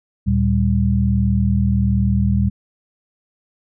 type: tone cluster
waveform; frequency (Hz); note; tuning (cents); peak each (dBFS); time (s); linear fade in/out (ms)
sine; 75.3 / 115.4 / 196.8; D2 / A#2 / G3; +44 / -17 / +7; -18; 0.26-2.5; 20
effects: none